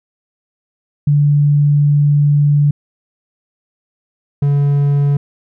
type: tone pair in turn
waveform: sine / triangle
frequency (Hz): 145.6 / 142.6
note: D3 / C#3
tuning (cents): -15 / +49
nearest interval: unison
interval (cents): 36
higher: first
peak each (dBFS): -8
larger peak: neither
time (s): 1.07-2.71 / 4.42-5.17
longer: first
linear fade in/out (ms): 5
effects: none